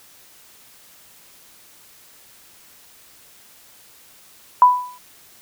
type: tone with exponential decay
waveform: sine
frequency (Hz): 992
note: B5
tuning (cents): +7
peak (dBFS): -4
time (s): 4.62-4.98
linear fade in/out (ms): 1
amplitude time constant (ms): 78
effects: white hiss -49 dBFS RMS until 5.41 s